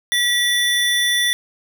square tone pair together, 1939 / 3497 Hz, B6 / A7, -32 / -11 cents, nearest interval minor seventh, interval 1021 cents, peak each -19 dBFS, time 0.12-1.33 s, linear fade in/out 0 ms, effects 9-bit

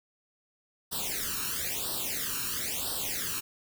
white noise with flanger, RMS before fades -33 dBFS, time 0.91-3.41 s, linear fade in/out 20 ms, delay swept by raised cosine 0.22 to 0.74 ms, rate 1 Hz, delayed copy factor +1, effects none

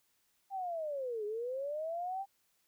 sine linear two-way sweep, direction down then up, 797 to 409.1 to 797 Hz, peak -35 dBFS, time 0.5-2.26 s, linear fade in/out 50 ms, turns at 1.25 s, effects white hiss -75 dBFS RMS until 2.67 s

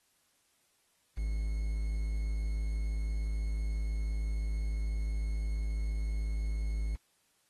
triangle tone with quantisation, 53 Hz, G#1, 36 cents sharp, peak -28 dBFS, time 1.17-6.96 s, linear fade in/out 10 ms, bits 9, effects white hiss -72 dBFS RMS until 7.49 s + AAC 32 kbps

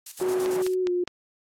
violet noise with tremolo, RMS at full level -31 dBFS, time 0.06-0.74 s, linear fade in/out 5 ms, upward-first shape square, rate 8.9 Hz, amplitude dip 70%
white band-pass noise, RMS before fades -36 dBFS, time 0.2-0.62 s, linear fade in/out 0 ms, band 200 to 860 Hz, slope 12 dB/octave
sine tone with pitch glide, 370 to 356.2 Hz, F#4 to F4, 0 to +34 cents, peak -22 dBFS, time 0.21-1.04 s, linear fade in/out 5 ms, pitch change -66 cents, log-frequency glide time 0.82-0.89 s
click train, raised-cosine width 0.2 ms, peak -16 dBFS, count 4, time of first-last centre 0.46-1.076 s, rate 4.87 Hz
effects low-pass 9000 Hz 12 dB/octave + AAC 64 kbps

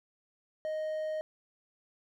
triangle tone, 622.3 Hz, D#5, in tune, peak -30 dBFS, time 0.65-1.21 s, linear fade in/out 0 ms, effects none

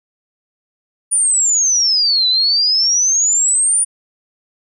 sine exponential two-way sweep, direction down then up, 9570 to 3951 to 9570 Hz, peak -11 dBFS, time 1.11-3.85 s, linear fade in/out 20 ms, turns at 2.28 s, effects none

